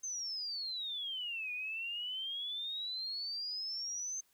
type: exponential two-way sweep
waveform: sine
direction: down then up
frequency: 6320 to 2443 to 6320 Hz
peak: -37 dBFS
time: 0.03-4.21 s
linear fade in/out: 10 ms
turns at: 1.52 s
effects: white hiss -72 dBFS RMS until 4.33 s